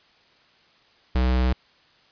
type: tone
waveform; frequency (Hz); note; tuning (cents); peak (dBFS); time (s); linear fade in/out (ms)
square; 63; B1; +35; -19; 1.15-1.53; 5
effects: white hiss -58 dBFS RMS until 2.11 s + resampled to 11025 Hz